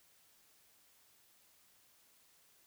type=silence; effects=white hiss -68 dBFS RMS until 2.66 s